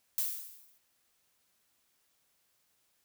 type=noise with exponential decay; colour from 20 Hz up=violet; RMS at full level=-29 dBFS; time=0.18-0.78 s; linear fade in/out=0 ms; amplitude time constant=130 ms; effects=white hiss -74 dBFS RMS until 3.04 s